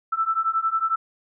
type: beating tone pair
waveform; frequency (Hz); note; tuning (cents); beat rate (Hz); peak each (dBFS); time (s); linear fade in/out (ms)
sine; 1318.5 / 1329.5; E6 / E6; 0 / +14; 11; -24 / -23; 0.12-0.96; 10
effects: none